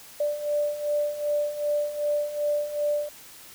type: beating tone pair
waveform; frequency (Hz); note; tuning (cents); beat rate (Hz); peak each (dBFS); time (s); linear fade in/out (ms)
sine; 587.3 / 589.9; D5 / D5; 0 / +8; 2.6; -30 / -25; 0.2-3.09; 5
effects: white hiss -47 dBFS RMS until 3.54 s